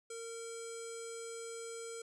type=tone with low-pass filter; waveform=square; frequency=460 Hz; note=A#4; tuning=23 cents flat; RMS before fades=-45 dBFS; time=0.1-2.02 s; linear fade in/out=5 ms; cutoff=8100 Hz; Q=8.9; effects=none